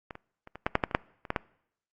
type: clicks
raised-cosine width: 0.5 ms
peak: -23 / -27 / -30 / -25 / -10 / -6 / -9 / -23 / -6 / -27 / -12 / -11 dBFS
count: 12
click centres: 0.108 / 0.154 / 0.474 / 0.556 / 0.665 / 0.754 / 0.838 / 0.912 / 0.949 / 1.252 / 1.304 / 1.362 s
effects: noise-tail reverb RT60 0.7 s tail -23 dB re dry + Opus 48 kbps